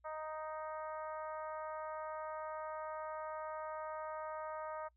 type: harmonic tone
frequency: 311.1 Hz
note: D#4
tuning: in tune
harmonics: 2 / 3 / 4 / 5 / 6 / 7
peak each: -44 / -46 / -47 / -56 / -60 / -64 dBFS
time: 0.04-4.89 s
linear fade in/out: 20 ms
effects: noise-tail reverb RT60 0.1 s tail -25 dB re dry + added 60 Hz sine -70 dBFS peak until 4.96 s